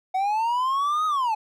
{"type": "linear two-way sweep", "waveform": "triangle", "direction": "up then down", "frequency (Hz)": [740, 1269, 835], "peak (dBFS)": -19, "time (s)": [0.14, 1.35], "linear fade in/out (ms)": 10, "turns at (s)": 1.06, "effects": []}